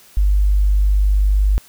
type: tone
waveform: sine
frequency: 49.89 Hz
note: G1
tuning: 31 cents sharp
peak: -11 dBFS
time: 0.17-1.58 s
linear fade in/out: 0 ms
effects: white hiss -47 dBFS RMS until 1.68 s